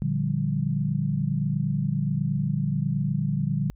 sine chord, G minor seventh, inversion first, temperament equal with one note detuned, 115.87 / 146.83 / 174.61 / 196 Hz, Bb2 / D3 / F3 / G3, -10 / 0 / 0 / 0 cents, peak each -31 / -25 / -31 / -29 dBFS, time 0.02-3.7 s, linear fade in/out 0 ms, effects added 50 Hz sine -48 dBFS peak until 3.75 s

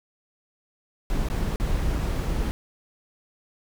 brown noise with dropouts, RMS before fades -25 dBFS, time 1.1-2.51 s, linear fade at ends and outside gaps 0 ms, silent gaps 1.286-1.3 / 1.559-1.599 / 1.984-1.988 s, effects none

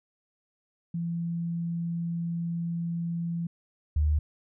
sine tone pair in turn, 169.2 / 75.37 Hz, E3 / D2, +45 / +45 cents, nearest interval octave + major second, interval 1400 cents, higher first, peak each -28 / -21 dBFS, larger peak second, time 0.94-3.47 / 3.96-4.19 s, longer first, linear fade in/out 5 ms, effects none

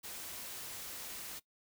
white noise, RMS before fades -45 dBFS, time 0.03-1.4 s, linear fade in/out 20 ms, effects noise-tail reverb RT60 0.1 s tail -19 dB re dry

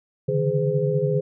sine tone cluster, 137.6 / 147.9 / 162.4 / 415.2 / 510 Hz, C#3 / D3 / E3 / G#4 / C5, -12 / +13 / -26 / 0 / -44 cents, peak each -28 / -24 / -29 / -24 / -25 dBFS, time 0.28-1.21 s, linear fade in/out 10 ms, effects none

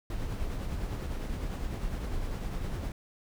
brown noise with tremolo, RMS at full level -32 dBFS, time 0.1-2.92 s, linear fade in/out 2 ms, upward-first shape triangle, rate 9.9 Hz, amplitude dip 40%, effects none

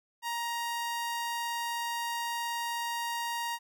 sawtooth tone, 939 Hz, A#5, 12 cents sharp, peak -28 dBFS, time 0.22-3.59 s, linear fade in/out 50 ms, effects none

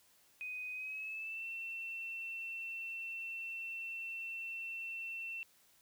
sine tone with pitch glide, 2500 to 2695 Hz, D#7 to E7, +8 to +38 cents, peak -40 dBFS, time 0.41-5.43 s, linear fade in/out 0 ms, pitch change +130 cents, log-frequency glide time 0.73-1.47 s, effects white hiss -68 dBFS RMS until 5.81 s

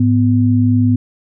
sine tone pair together, 106.15 / 249.2 Hz, G#2 / B3, +38 / +16 cents, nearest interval octave + minor third, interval 1478 cents, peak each -12 dBFS, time 0-0.96 s, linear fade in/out 5 ms, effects none

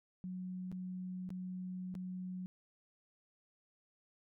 sine tone with dropouts, 183.6 Hz, F#3, 13 cents flat, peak -40 dBFS, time 0.24-2.46 s, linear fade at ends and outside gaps 0 ms, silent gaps 0.716-0.725 / 1.291-1.304 / 1.942-1.952 s, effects none

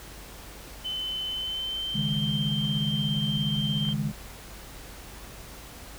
sine tone with pitch glide, 3045 to 3145 Hz, F#7 to G7, +49 to +5 cents, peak -29 dBFS, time 0.84-3.94 s, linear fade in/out 20 ms, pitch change +56 cents, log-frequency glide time 1.3-2.12 s
sine chord, C# suspended second, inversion none, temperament equal with one note detuned, 138.59 / 155.56 / 208.5 Hz, C#3 / D#3 / G#3, 0 / 0 / +7 cents, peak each -30 dBFS, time 1.94-4.12 s, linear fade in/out 20 ms
clicks, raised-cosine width 0.5 ms, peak -29 dBFS, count 2, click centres 3.852 / 3.889 s
effects added 50 Hz sine -47 dBFS peak until 5.98 s + pink hiss -45 dBFS RMS until 5.98 s

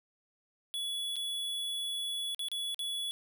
square tone with dropouts, 3398 Hz, G#7, 39 cents sharp, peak -34 dBFS, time 0.74-3.11 s, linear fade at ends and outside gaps 0 ms, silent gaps 1.158-1.165 / 2.347-2.393 / 2.485-2.516 / 2.745-2.792 s, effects 12-bit

